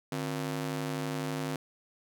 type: ring-modulated tone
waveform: sawtooth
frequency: 207.7 Hz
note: G#3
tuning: in tune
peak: -25 dBFS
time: 0.12-1.56 s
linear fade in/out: 2 ms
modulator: 57.9 Hz
effects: none